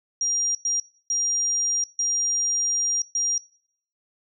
sine tone bursts at uneven times, 5700 Hz, F8, 34 cents sharp, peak -21 dBFS, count 5, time 0.21-0.55 / 0.65-0.8 / 1.1-1.84 / 1.99-3.02 / 3.15-3.38 s, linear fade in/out 2 ms, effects noise-tail reverb RT60 0.6 s tail -21 dB re dry

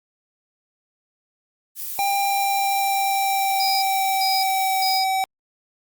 violet noise, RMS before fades -30 dBFS, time 1.75-5.01 s, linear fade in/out 50 ms
square tone with pitch glide, 795 to 764.4 Hz, G5 to G5, +24 to -44 cents, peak -20 dBFS, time 1.99-5.24 s, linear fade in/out 0 ms, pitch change -68 cents, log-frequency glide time 2.14-4.87 s
sine tone bursts, 4978 Hz, D#8, in tune, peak -23 dBFS, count 3, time 3.6-5.04 s, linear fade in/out 2 ms, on 220 ms, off 390 ms
effects Opus 48 kbps

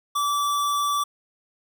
square tone, 1158 Hz, D6, 25 cents flat, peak -22 dBFS, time 0.15-1.04 s, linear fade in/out 10 ms, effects none

